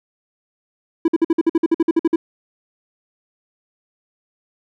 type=tone bursts; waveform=triangle; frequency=329.6 Hz; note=E4; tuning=in tune; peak=-9 dBFS; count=14; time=1.05-2.16 s; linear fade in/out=5 ms; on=31 ms; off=52 ms; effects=none